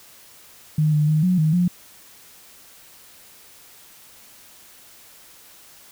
sine tone with pitch steps, 153.4 / 150.2 / 154.5 / 182.3 / 156.1 / 177.5 Hz, D#3 / D3 / D#3 / F#3 / D#3 / F3, -24 / +39 / -12 / -25 / +6 / +28 cents, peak -15 dBFS, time 0.78-1.68 s, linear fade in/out 5 ms, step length 150 ms, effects white hiss -48 dBFS RMS until 5.91 s

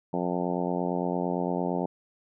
harmonic tone, 88.8 Hz, F2, 29 cents sharp, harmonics 2 / 3 / 4 / 5 / 6 / 7 / 8 / 9 / 10, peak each -31 / -33 / -34 / -35 / -36 / -36 / -37 / -38 / -38 dBFS, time 0.13-1.86 s, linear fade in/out 5 ms, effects none

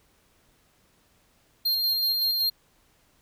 square tone with tremolo, 4202 Hz, C8, 7 cents sharp, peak -22 dBFS, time 1.65-2.5 s, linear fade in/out 10 ms, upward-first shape square, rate 5.3 Hz, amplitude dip 25%, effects pink hiss -64 dBFS RMS until 3.21 s

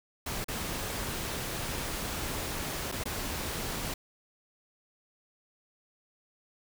pink noise with dropouts, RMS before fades -35 dBFS, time 0.26-3.94 s, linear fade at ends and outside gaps 5 ms, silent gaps 0.444-0.483 / 2.917-2.922 / 3.038-3.055 s, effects none

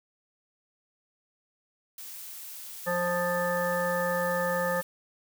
blue noise, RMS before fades -42 dBFS, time 1.98-4.83 s, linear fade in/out 2 ms
harmonic tone, 176.2 Hz, F3, 16 cents sharp, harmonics 1 / 3 / 5 / 7 / 9 / 10, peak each -35 / -28 / -35 / -34 / -45 / -33 dBFS, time 2.86-4.82 s, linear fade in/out 20 ms
effects none

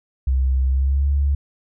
sine tone with pitch glide, 65.41 to 70.51 Hz, C2 to C#2, 0 to +30 cents, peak -15 dBFS, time 0.27-1.35 s, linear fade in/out 5 ms, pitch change +130 cents, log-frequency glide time 0.68-1.08 s, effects none

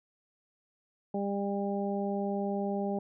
harmonic tone, 200 Hz, G3, 35 cents sharp, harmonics 1 / 2 / 3 / 4, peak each -32 / -35 / -37 / -38 dBFS, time 1.14-2.99 s, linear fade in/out 5 ms, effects none

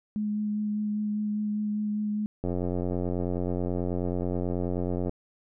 sine tone with vibrato, 210.2 Hz, G#3, 21 cents sharp, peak -26 dBFS, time 0.16-2.26 s, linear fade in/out 0 ms, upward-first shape sine, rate 5 Hz, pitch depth 12 cents each way
click train, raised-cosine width 2 ms, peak -17 dBFS, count 238, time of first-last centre 2.44-5.094 s, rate 89.3 Hz
effects none

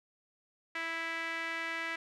sawtooth tone with band-pass filter, 329.6 Hz, E4, in tune, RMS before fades -37 dBFS, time 0.75-1.96 s, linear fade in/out 5 ms, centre 2000 Hz, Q 3, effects none

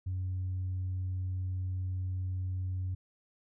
sine tone, 92.5 Hz, F#2, in tune, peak -30 dBFS, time 0.06-2.95 s, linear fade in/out 10 ms, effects tanh soft clip ceiling -29 dBFS

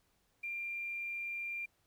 sine tone with quantisation, 2384 Hz, D7, 25 cents sharp, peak -37 dBFS, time 0.43-1.66 s, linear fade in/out 10 ms, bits 11, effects pink hiss -75 dBFS RMS until 1.86 s

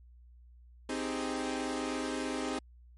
sawtooth chord, Ab major seventh, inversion first, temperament equal, 261.6 / 311.1 / 392 / 415.3 Hz, C4 / Eb4 / G4 / Ab4, 0 / 0 / 0 / 0 cents, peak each -32 / -34 / -38 / -37 dBFS, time 0.89-2.59 s, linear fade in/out 5 ms, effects added 60 Hz sine -53 dBFS peak until 2.97 s + MP3 48 kbps

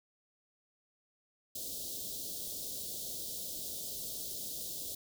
white band-stop noise, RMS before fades -41 dBFS, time 1.55-4.95 s, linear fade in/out 5 ms, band 650 to 3400 Hz, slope 48 dB/octave, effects none

